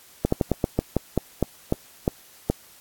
slowing click train, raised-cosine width 2 ms, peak -6 dBFS, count 12, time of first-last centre 0.25-2.5 s, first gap 74 ms, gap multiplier 1.19, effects white hiss -51 dBFS RMS until 2.8 s + AAC 64 kbps

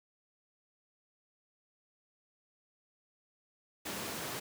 pink high-pass noise, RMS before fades -40 dBFS, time 3.85-4.4 s, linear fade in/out 10 ms, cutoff 160 Hz, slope 12 dB/octave, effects none

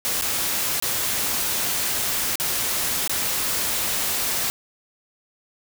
white noise with dropouts, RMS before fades -24 dBFS, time 0.05-4.5 s, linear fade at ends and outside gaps 0 ms, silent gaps 0.212-0.221 / 0.8-0.824 / 2.356-2.399 / 3.076-3.095 s, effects none

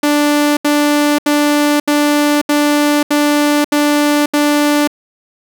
sawtooth tone bursts, 293.7 Hz, D4, in tune, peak -6 dBFS, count 8, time 0.03-4.875 s, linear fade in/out 5 ms, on 540 ms, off 75 ms, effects none

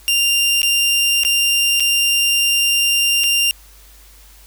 sawtooth tone with dropouts, 2790 Hz, F7, 2 cents flat, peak -10 dBFS, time 0.08-3.51 s, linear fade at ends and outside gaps 0 ms, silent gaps 0.618-0.631 / 1.235-1.249 / 1.798-1.804 / 3.236-3.24 s, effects added 50 Hz sine -44 dBFS peak until 4.46 s + white hiss -47 dBFS RMS until 4.46 s

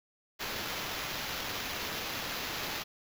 white noise with sample-and-hold, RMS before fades -37 dBFS, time 0.39-2.84 s, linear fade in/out 20 ms, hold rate 8820 Hz, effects none

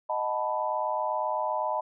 sine chord, B dominant seventh, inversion first, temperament equal, 622.3 / 740 / 880 / 987.8 Hz, D#5 / F#5 / A5 / B5, 0 / 0 / 0 / 0 cents, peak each -31 / -36 / -31 / -31 dBFS, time 0.09-1.81 s, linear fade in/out 10 ms, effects none

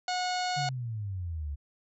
harmonic tone, 728 Hz, F#5, 28 cents flat, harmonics 1 / 2 / 3 / 4 / 5 / 6 / 7 / 8 / 9 / 10, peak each -30 / -38 / -41 / -42 / -44 / -37 / -49 / -48 / -49 / -47 dBFS, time 0.08-0.69 s, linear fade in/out 2 ms
sine exponential sweep, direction down, 147.6 to 69.3 Hz, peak -32 dBFS, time 0.56-1.56 s, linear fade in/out 20 ms
effects none

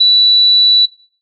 sine tone, 3951 Hz, B7, in tune, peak -5 dBFS, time 0-0.86 s, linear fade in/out 10 ms, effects noise-tail reverb RT60 0.4 s tail -18 dB re dry

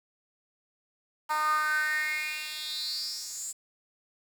10% pulse tone with high-pass filter sweep, 305.7 Hz, D#4, 30 cents flat, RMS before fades -31 dBFS, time 1.29-3.53 s, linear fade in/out 20 ms, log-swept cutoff 990 to 7700 Hz, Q 6.9, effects 8-bit

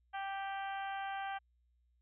harmonic tone, 391.8 Hz, G4, 1 cent flat, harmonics 2 / 3 / 4 / 5 / 6 / 7 / 8, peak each -39 / -49 / -45 / -53 / -54 / -56 / -54 dBFS, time 0.13-1.39 s, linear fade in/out 20 ms, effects added 60 Hz sine -70 dBFS peak until 2.01 s

